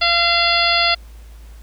harmonic tone with a mistuned harmonic, 686 Hz, F5, 31 cents flat, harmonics 1 / 2 / 3 / 4 / 5 / 6 / 7, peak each -21 / -21 / -21 / -21 / -21 / -21 / -21 dBFS, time 0.01-0.95 s, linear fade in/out 10 ms, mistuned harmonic 6, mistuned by +57 cents, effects added 55 Hz sine -36 dBFS peak until 1.62 s + pink hiss -51 dBFS RMS until 1.62 s

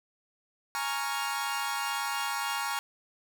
sawtooth chord, Bb minor seventh, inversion third, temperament equal, 830.6 / 932.3 / 1108.7 / 1396.9 Hz, Ab5 / Bb5 / Db6 / F6, 0 / 0 / 0 / 0 cents, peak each -32 dBFS, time 0.75-2.79 s, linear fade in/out 0 ms, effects none

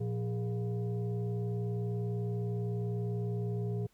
sine tone with frequency modulation, 116.54 Hz, A#2, in tune, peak -31 dBFS, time 0-3.87 s, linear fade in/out 10 ms, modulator 293 Hz, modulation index 0.84, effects pink hiss -70 dBFS RMS until 3.93 s

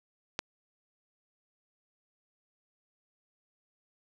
click, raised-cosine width 0.2 ms, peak -13 dBFS, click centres 0.391 s, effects none

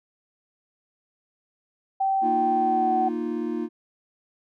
sine tone with pitch glide, 775 to 752.9 Hz, G5 to F#5, -20 to +30 cents, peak -20 dBFS, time 2-3.09 s, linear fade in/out 10 ms, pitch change -50 cents, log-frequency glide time 2.52-2.93 s
triangle chord, Bb suspended fourth, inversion none, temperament just, 233.1 / 310.8 / 349.6 Hz, Bb3 / Eb4 / F4, 0 / -2 / +2 cents, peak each -28 dBFS, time 2.21-3.69 s, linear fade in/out 50 ms
effects none

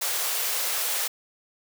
white high-pass noise, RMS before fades -27 dBFS, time 0.01-1.08 s, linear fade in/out 10 ms, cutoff 420 Hz, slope 48 dB/octave, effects none

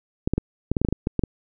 clicks, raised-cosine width 3 ms, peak -8 dBFS, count 12, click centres 0.275 / 0.336 / 0.38 / 0.716 / 0.768 / 0.816 / 0.849 / 0.887 / 0.926 / 1.071 / 1.193 / 1.237 s, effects none

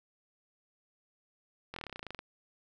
slowing click train, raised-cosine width 0.3 ms, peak -25 dBFS, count 15, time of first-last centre 1.74-2.191 s, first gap 23 ms, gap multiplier 1.05, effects none

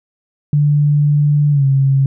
sine tone with pitch glide, 146.83 to 136.21 Hz, D3 to C#3, 0 to -30 cents, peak -9 dBFS, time 0.53-2.06 s, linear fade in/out 2 ms, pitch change -130 cents, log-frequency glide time 1.51-1.65 s, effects none

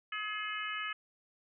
harmonic tone, 424.4 Hz, G#4, 38 cents sharp, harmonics 3 / 4 / 5 / 6 / 7, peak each -40 / -41 / -42 / -43 / -43 dBFS, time 0.12-0.93 s, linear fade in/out 5 ms, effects none

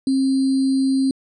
sine tone with sample-and-hold, 267.3 Hz, C4, 37 cents sharp, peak -15 dBFS, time 0.07-1.11 s, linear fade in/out 2 ms, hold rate 4410 Hz, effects resampled to 24000 Hz

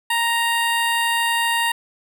15% pulse tone with notch filter, 932.3 Hz, A#5, in tune, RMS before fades -20 dBFS, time 0.1-1.72 s, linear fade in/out 5 ms, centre 5700 Hz, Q 1.4, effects none

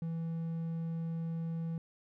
triangle tone, 164.81 Hz, E3, in tune, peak -32 dBFS, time 0.02-1.78 s, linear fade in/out 2 ms, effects none

